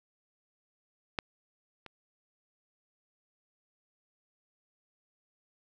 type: clicks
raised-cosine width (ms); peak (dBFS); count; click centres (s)
0.3; -14 / -29; 2; 1.188 / 1.863
effects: none